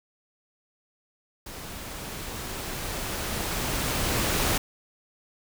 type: noise with level ramp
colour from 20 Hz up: pink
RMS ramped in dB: -40 to -24 dBFS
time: 1.46-4.58 s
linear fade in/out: 5 ms
effects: none